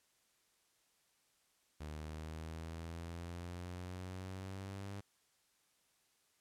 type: exponential sweep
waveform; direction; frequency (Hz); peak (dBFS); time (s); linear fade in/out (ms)
sawtooth; up; 75.6 to 100; -40; 1.8-5.01; 10
effects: white hiss -75 dBFS RMS until 6.4 s + low-pass 11000 Hz 12 dB/octave